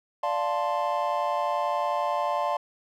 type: chord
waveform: triangle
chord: D minor seventh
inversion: none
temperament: equal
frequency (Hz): 587.3 / 698.5 / 880 / 1046.5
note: D5 / F5 / A5 / C6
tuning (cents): 0 / 0 / 0 / 0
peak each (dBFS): -28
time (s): 0.23-2.57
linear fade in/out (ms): 5
effects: none